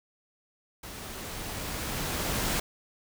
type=noise with level ramp; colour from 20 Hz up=pink; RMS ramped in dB=-42 to -28 dBFS; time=0.83-2.6 s; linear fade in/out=5 ms; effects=none